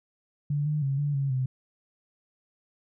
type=tone with pitch steps; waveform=sine; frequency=145.5 / 150.8 / 136.9 / 145.1 / 138.1 / 129.7 Hz; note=D3 / D3 / C#3 / D3 / C#3 / C3; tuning=-16 / +46 / -21 / -21 / -6 / -15 cents; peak=-24 dBFS; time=0.5-1.46 s; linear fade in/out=5 ms; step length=160 ms; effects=none